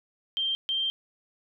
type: tone bursts at uneven times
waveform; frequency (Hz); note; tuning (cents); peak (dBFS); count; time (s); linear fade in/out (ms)
sine; 3159; G7; +13; -25; 2; 0.37-0.55 / 0.69-0.9; 0
effects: none